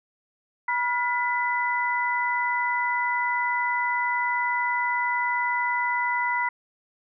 sine tone cluster, 971 / 1421 / 2000 Hz, B5 / F6 / B6, -30 / +30 / +21 cents, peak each -25 / -32 / -26 dBFS, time 0.68-6.49 s, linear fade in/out 5 ms, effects none

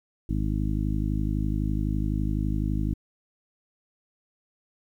harmonic tone, 51.91 Hz, G#1, in tune, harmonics 1 / 2 / 3 / 4 / 5 / 6, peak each -27 / -30 / -32 / -33 / -34 / -35 dBFS, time 0.29-2.94 s, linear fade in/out 5 ms, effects 10-bit

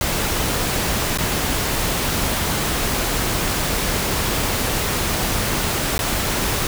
pink noise with dropouts, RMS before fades -21 dBFS, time 0.01-6.67 s, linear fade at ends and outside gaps 1 ms, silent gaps 1.175-1.185 / 5.98-5.991 s, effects none

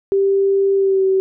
sine tone with pitch glide, 392.6 to 382.1 Hz, G4 to G4, +3 to -44 cents, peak -12 dBFS, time 0.12-1.2 s, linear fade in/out 0 ms, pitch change -47 cents, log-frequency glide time 0.75-1.04 s, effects none

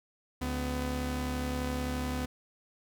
sawtooth tone pair together, 71.6 / 251.2 Hz, D2 / B3, -43 / +30 cents, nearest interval octave + minor seventh, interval 2173 cents, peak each -30 / -30 dBFS, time 0.41-2.26 s, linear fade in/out 10 ms, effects none

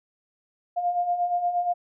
sine beating tone pair, 698.5 / 707 Hz, F5 / F5, 0 / +21 cents, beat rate 8.5 Hz, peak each -30 / -23 dBFS, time 0.76-1.74 s, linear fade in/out 20 ms, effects none

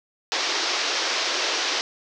white band-pass noise, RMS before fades -25 dBFS, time 0.32-1.81 s, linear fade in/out 0 ms, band 300 to 5900 Hz, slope 48 dB/octave, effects none

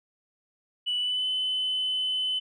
sine tone with pitch glide, 2960 to 3027 Hz, F#7 to F#7, 0 to +39 cents, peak -24 dBFS, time 0.86-2.4 s, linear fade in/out 20 ms, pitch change +39 cents, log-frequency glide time 0.99-1.26 s, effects tanh soft clip ceiling -21 dBFS

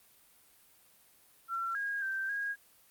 sine tone with pitch steps, 1356 / 1633 / 1564 / 1636 Hz, E6 / G#6 / G6 / G#6, +49 / -30 / -4 / -26 cents, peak -32 dBFS, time 1.48-2.56 s, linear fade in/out 50 ms, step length 270 ms, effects white hiss -63 dBFS RMS until 2.9 s + Opus 32 kbps

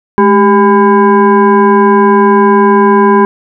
sine tone with frequency modulation, 395.4 Hz, G4, 15 cents sharp, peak -3 dBFS, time 0.18-3.25 s, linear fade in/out 0 ms, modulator 606 Hz, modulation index 1.3, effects none

